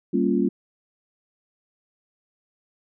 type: chord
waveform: sine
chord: G half-diminished seventh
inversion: none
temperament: equal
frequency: 196 / 233.1 / 277.2 / 349.2 Hz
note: G3 / Bb3 / Db4 / F4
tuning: 0 / 0 / 0 / 0 cents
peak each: -24 dBFS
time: 0.13-0.49 s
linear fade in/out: 10 ms
effects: none